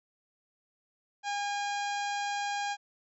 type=harmonic tone; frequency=813 Hz; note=G#5; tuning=37 cents flat; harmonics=1 / 2 / 3 / 4 / 5 / 6 / 7 / 8 / 9; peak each=-32 / -38 / -42 / -44 / -46 / -48 / -49 / -50 / -51 dBFS; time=1.23-2.77 s; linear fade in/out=50 ms; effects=none